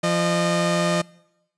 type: tone pair together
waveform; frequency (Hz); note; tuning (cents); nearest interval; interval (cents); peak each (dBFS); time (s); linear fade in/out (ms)
sawtooth; 172.3 / 610.5; F3 / D#5; -23 / -33; octave + minor seventh; 2190; -18; 0.03-1.02; 10
effects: noise-tail reverb RT60 0.9 s tail -24 dB re dry + resampled to 22050 Hz